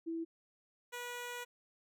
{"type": "tone pair in turn", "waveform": ["sine", "10% pulse"], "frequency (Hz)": [329.6, 485.9], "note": ["E4", "B4"], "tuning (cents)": [0, -28], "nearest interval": "perfect fifth", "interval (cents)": 672, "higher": "second", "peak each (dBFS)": [-36, -33], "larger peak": "second", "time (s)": [[0.06, 0.25], [0.92, 1.45]], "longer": "second", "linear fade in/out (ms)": 20, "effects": []}